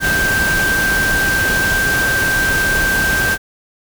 sine tone in noise, 1570 Hz, G6, 2 cents sharp, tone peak -14 dBFS, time 0-3.38 s, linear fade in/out 50 ms, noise pink, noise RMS -20 dBFS, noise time 0-3.38 s, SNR +3 dB, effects none

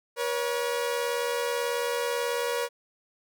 sawtooth tone pair together, 480.7 / 559 Hz, B4 / C#5, -47 / +14 cents, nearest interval minor third, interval 261 cents, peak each -24 / -28 dBFS, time 0.16-2.69 s, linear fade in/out 50 ms, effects none

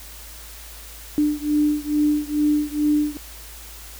sine beating tone pair, 297 / 299.3 Hz, D4 / D4, +20 / +33 cents, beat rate 2.3 Hz, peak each -20 / -21 dBFS, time 1.18-3.17 s, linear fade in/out 0 ms, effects added 55 Hz sine -41 dBFS peak until 3.99 s + white hiss -41 dBFS RMS until 3.99 s

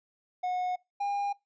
triangle tone pair in turn, 728 / 807.6 Hz, F#5 / G#5, -28 / -49 cents, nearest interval major second, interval 179 cents, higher second, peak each -26 dBFS, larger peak neither, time 0.43-0.76 / 1-1.33 s, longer neither, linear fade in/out 10 ms, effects noise-tail reverb RT60 0.2 s tail -23 dB re dry + resampled to 16000 Hz

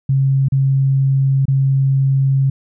sine tone with dropouts, 135.5 Hz, C#3, 39 cents flat, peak -11 dBFS, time 0.09-2.5 s, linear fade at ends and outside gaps 5 ms, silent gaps 0.485-0.521 / 1.455-1.481 s, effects none

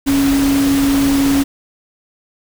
sine tone in noise, 277.2 Hz, C#4, in tune, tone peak -11 dBFS, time 0.06-1.44 s, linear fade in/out 20 ms, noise pink, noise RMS -22 dBFS, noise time 0.06-1.44 s, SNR +8 dB, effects none

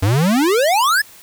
square exponential sweep, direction up, 90.3 to 1785 Hz, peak -13 dBFS, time 0.02-1.02 s, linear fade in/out 10 ms, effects white hiss -43 dBFS RMS until 1.22 s

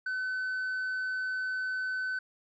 sine tone with tanh clipping, 1515 Hz, F#6, 40 cents sharp, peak -31 dBFS, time 0.06-2.19 s, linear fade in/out 5 ms, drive 2 dB, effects none

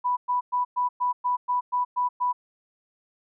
sine tone bursts, 987.8 Hz, B5, in tune, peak -21 dBFS, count 10, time 0.04-2.33 s, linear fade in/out 20 ms, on 130 ms, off 110 ms, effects none

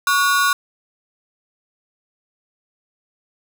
45% pulse ring-modulated tone, 1284 Hz, E6, 46 cents flat, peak -11 dBFS, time 0.07-0.53 s, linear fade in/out 2 ms, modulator 165 Hz, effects none

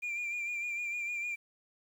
sine tone with vibrato, 2393 Hz, D7, 32 cents sharp, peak -31 dBFS, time 0.02-1.36 s, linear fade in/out 20 ms, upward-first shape sine, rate 6.6 Hz, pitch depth 39 cents each way, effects tanh soft clip ceiling -32 dBFS + 10-bit

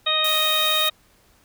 harmonic tone, 622.3 Hz, D#5, in tune, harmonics 1 / 2 / 3 / 4 / 5 / 6, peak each -29 / -26 / -31 / -28 / -30 / -20 dBFS, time 0.06-0.9 s, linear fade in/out 10 ms
blue noise, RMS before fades -29 dBFS, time 0.24-0.89 s, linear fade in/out 5 ms
effects pink hiss -58 dBFS RMS until 1.44 s

